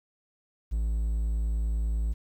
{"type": "tone", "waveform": "triangle", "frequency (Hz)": 55, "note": "A1", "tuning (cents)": 0, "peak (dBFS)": -23, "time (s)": [0.71, 2.14], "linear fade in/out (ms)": 20, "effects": ["10-bit"]}